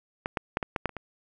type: clicks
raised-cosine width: 0.5 ms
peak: -14 / -12 / -10 / -15 / -12 / -10 / -28 / -21 dBFS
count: 8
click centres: 0.259 / 0.372 / 0.571 / 0.628 / 0.762 / 0.857 / 0.893 / 0.967 s
effects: none